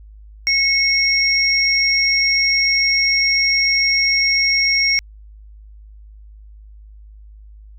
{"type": "tone pair together", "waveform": "sine", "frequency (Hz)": [2185, 5579], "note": ["C#7", "F8"], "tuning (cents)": [-26, -3], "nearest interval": "octave + major third", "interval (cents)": 1623, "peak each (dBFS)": -16, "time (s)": [0.47, 4.99], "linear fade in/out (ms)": 0, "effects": ["added 52 Hz sine -38 dBFS peak until 7.78 s"]}